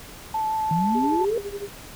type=tone with vibrato; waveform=sine; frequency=874 Hz; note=A5; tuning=12 cents flat; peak=-22 dBFS; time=0.34-1.25 s; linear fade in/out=5 ms; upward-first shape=sine; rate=5.9 Hz; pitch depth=12 cents each way
type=exponential sweep; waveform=sine; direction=up; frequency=155.1 to 484.3 Hz; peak=-21 dBFS; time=0.71-1.38 s; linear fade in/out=2 ms
type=tone with tremolo; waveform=sine; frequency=403.6 Hz; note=G#4; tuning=49 cents flat; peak=-27 dBFS; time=0.95-1.68 s; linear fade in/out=0 ms; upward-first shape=sine; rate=12 Hz; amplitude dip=80%
effects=pink hiss -42 dBFS RMS until 1.95 s